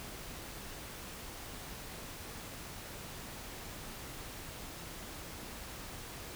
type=silence; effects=pink hiss -46 dBFS RMS until 6.35 s